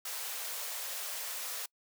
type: high-pass noise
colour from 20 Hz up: white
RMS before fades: -39 dBFS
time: 0.05-1.66 s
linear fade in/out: 5 ms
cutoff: 440 Hz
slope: 96 dB/octave
effects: noise-tail reverb RT60 0.1 s tail -26 dB re dry